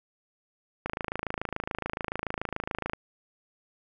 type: click train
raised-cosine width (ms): 0.5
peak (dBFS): -15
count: 57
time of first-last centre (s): 0.86-2.934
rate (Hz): 27
effects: none